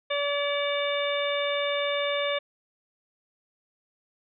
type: harmonic tone with a mistuned harmonic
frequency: 573 Hz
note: D5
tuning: 43 cents flat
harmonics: 1 / 2 / 3 / 4 / 5 / 6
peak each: -27 / -34 / -36 / -33 / -37 / -33 dBFS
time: 0.1-2.39 s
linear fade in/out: 10 ms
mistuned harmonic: 6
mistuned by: +72 cents
effects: none